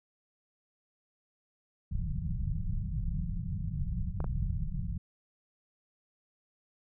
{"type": "low-pass noise", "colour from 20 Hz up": "pink", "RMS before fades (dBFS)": -33, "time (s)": [1.91, 4.98], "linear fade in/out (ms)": 10, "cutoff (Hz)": 190, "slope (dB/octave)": 96}
{"type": "clicks", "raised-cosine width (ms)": 1, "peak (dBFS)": -25, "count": 2, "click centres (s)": [4.204, 4.243]}
{"effects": []}